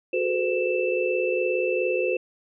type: tone cluster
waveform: sine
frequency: 366.1 / 423 / 445.5 / 510 / 2649 Hz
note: F#4 / G#4 / A4 / C5 / E7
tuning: -18 / +32 / +22 / -44 / +8 cents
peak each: -26 / -33 / -32 / -25 / -30 dBFS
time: 0.13-2.17 s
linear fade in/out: 5 ms
effects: none